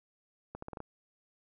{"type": "accelerating click train", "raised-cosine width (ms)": 1, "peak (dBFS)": -27, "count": 6, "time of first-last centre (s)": [0.55, 0.804], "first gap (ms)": 74, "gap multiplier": 0.81, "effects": []}